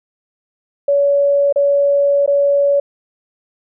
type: tone with dropouts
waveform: sine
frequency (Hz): 566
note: C#5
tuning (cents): +36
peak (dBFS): -10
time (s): 0.88-2.8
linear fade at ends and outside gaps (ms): 5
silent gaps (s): 1.526-1.559 / 2.262-2.276
effects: none